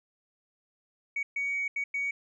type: tone bursts at uneven times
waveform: sine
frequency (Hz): 2249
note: C#7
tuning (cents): +24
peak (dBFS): -27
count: 4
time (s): 1.16-1.23 / 1.36-1.68 / 1.76-1.84 / 1.94-2.11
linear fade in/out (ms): 5
effects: tanh soft clip ceiling -24 dBFS